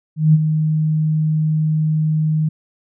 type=tone with ADSR envelope; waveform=sine; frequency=155.56 Hz; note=D#3; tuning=in tune; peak=-6 dBFS; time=0.16-2.49 s; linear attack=180 ms; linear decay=33 ms; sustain=-8 dB; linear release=8 ms; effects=none